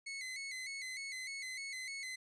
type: tone with vibrato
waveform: sawtooth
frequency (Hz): 2119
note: C7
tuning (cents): +21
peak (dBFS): -38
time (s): 0.06-2.16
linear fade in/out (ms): 10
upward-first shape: square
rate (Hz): 3.3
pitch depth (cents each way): 64
effects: resampled to 22050 Hz